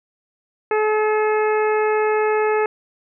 harmonic tone, 428.7 Hz, A4, 45 cents flat, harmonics 1 / 2 / 3 / 4 / 5 / 6, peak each -17 / -23 / -27 / -29 / -31 / -33 dBFS, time 0.71-2.66 s, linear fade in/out 2 ms, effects none

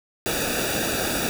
pink noise with comb filter, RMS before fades -25 dBFS, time 0.26-1.29 s, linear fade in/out 0 ms, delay 0.95 ms, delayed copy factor -0.8, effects none

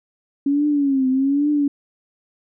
sine tone with vibrato, 277.2 Hz, C#4, in tune, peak -15 dBFS, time 0.46-1.68 s, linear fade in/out 5 ms, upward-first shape triangle, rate 1.2 Hz, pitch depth 130 cents each way, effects none

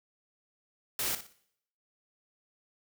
white noise with echo, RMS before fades -32 dBFS, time 0.99-1.15 s, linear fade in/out 2 ms, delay 59 ms, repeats 3, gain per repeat -11 dB, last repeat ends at 1.327 s, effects noise-tail reverb RT60 0.7 s tail -20 dB re dry

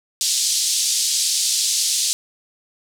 pink band-pass noise, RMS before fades -20 dBFS, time 0.21-2.13 s, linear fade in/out 0 ms, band 4100 to 9400 Hz, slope 24 dB/octave, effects none

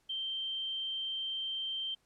sine tone, 3136 Hz, G7, in tune, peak -34 dBFS, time 0.09-1.95 s, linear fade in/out 10 ms, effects pink hiss -73 dBFS RMS until 2.05 s + low-pass 11000 Hz 12 dB/octave

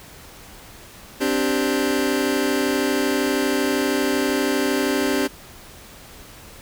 sawtooth chord, C suspended second, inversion none, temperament just, 261.6 / 294.3 / 392.4 Hz, C4 / D4 / G4, 0 / +4 / +2 cents, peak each -19 dBFS, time 1.2-5.28 s, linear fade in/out 20 ms, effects pink hiss -43 dBFS RMS until 6.61 s

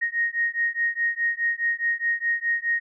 sine beating tone pair, 1864.7 / 1869.5 Hz, A#6 / A#6, 0 / +4 cents, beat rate 4.8 Hz, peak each -25 dBFS, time 0.01-2.8 s, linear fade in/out 20 ms, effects none

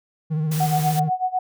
triangle tone with vibrato, 155.56 Hz, D#3, in tune, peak -18 dBFS, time 0.3-1.1 s, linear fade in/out 20 ms, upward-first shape sine, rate 15 Hz, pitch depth 47 cents each way
white noise, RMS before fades -32 dBFS, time 0.51-1 s, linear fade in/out 10 ms
sine tone with tremolo, 740 Hz, F#5, in tune, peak -17 dBFS, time 0.6-1.39 s, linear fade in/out 5 ms, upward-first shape sine, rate 8.1 Hz, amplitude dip 90%
effects none

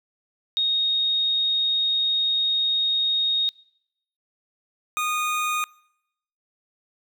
sine / 25% pulse tone pair in turn, 3729 / 1232.2 Hz, A#7 / D#6, 0 / -17 cents, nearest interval octave + perfect fifth, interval 1917 cents, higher first, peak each -19 dBFS, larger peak neither, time 0.57-3.49 / 4.97-5.64 s, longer first, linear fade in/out 0 ms, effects noise-tail reverb RT60 0.8 s tail -25 dB re dry

